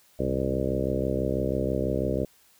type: harmonic tone with a mistuned harmonic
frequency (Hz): 66.1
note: C2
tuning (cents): +18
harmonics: 1 / 2 / 3 / 4 / 5 / 6 / 7 / 8 / 9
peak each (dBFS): -33 / -33 / -33 / -33 / -33 / -33 / -33 / -33 / -33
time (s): 0.19-2.25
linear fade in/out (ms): 5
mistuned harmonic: 2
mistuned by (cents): -60
effects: white hiss -60 dBFS RMS until 2.59 s